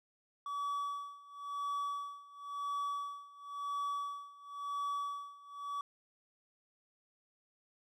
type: tone with tremolo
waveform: triangle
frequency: 1142 Hz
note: D6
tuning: 49 cents flat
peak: -32 dBFS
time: 0.46-5.81 s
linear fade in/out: 2 ms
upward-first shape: sine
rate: 0.96 Hz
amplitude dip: 90%
effects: none